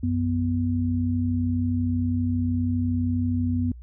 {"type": "tone pair together", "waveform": "sine", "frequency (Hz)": [92.48, 246.9], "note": ["F#2", "B3"], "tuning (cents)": [0, 0], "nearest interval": "octave + perfect fourth", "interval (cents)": 1700, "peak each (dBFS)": -24, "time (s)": [0.03, 3.72], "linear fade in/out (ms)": 5, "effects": ["added 60 Hz sine -39 dBFS peak until 3.82 s"]}